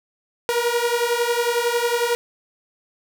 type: beating tone pair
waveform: sawtooth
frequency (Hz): 470.6 / 481.6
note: A#4 / B4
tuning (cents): +16 / -44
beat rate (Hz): 11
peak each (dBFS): -18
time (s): 0.49-2.15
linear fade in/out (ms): 0
effects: none